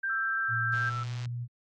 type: tone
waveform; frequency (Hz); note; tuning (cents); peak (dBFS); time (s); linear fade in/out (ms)
sine; 1580; G6; +13; -28; 0.03-0.9; 10
type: tone with vibrato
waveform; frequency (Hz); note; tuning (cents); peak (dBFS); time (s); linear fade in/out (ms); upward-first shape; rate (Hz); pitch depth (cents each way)
sine; 1330; E6; +15; -33; 0.09-1.04; 10; triangle; 7.3; 13
type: tone with pitch glide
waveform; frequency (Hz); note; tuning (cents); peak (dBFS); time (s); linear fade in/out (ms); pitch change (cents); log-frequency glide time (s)
sine; 116.54 to 120.58; A#2 to B2; 0 to -41; -32; 0.48-1.48; 50; +59; 0.72-1.36
type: click train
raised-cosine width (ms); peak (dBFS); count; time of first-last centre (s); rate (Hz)
0.2; -29; 66; 0.74-1.256; 126
effects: AAC 32 kbps